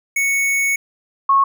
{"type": "tone pair in turn", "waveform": ["square", "sine"], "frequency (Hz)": [2217, 1096.1], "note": ["C#7", "C#6"], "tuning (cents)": [0, -20], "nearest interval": "octave", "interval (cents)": 1220, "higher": "first", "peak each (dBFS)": [-16, -10], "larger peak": "second", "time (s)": [[0.16, 0.76], [1.29, 1.44]], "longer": "first", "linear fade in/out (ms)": 5, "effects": []}